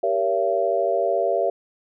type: chord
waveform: sine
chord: G diminished seventh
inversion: none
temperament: just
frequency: 392 / 470.4 / 564.5 / 677.4 Hz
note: G4 / Bb4 / Db5 / Fb5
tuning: 0 / +16 / +31 / +47 cents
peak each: -26 / -26 / -24 / -22 dBFS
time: 0.03-1.5 s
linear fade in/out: 5 ms
effects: none